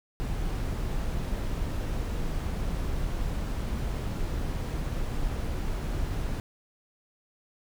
brown noise, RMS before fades -30 dBFS, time 0.2-6.4 s, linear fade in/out 0 ms, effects none

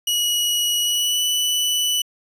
sawtooth tone with pitch glide, 2913 to 2974 Hz, F#7 to F#7, -28 to +8 cents, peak -15 dBFS, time 0.07-2.02 s, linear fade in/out 5 ms, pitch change +36 cents, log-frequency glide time 0.81-1.23 s, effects resampled to 32000 Hz

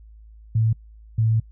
sine tone pair in turn, 111.6 / 111.6 Hz, A2 / A2, +25 / +25 cents, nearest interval unison, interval 0 cents, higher neither, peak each -16 dBFS, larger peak neither, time 0.55-0.73 / 1.18-1.4 s, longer second, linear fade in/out 5 ms, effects noise-tail reverb RT60 0.1 s tail -25 dB re dry + added 54 Hz sine -43 dBFS peak until 1.51 s

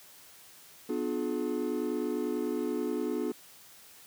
triangle chord, B diminished seventh, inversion none, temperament just, 246.9 / 296.3 / 355.6 / 426.7 Hz, B3 / D4 / F4 / Ab4, 0 / +15 / +31 / +47 cents, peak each -33 dBFS, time 0.89-3.32 s, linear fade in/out 5 ms, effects white hiss -54 dBFS RMS until 4.06 s + high-pass 80 Hz 12 dB/octave

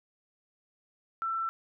sine tone, 1338 Hz, E6, 25 cents sharp, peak -29 dBFS, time 1.22-1.49 s, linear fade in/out 0 ms, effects none

